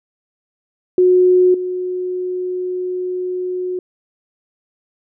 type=tone with level steps; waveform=sine; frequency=364.6 Hz; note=F#4; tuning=25 cents flat; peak=-8 / -19 dBFS; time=0.98-3.79 s; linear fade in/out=2 ms; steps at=1.54 s; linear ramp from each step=5 ms; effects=none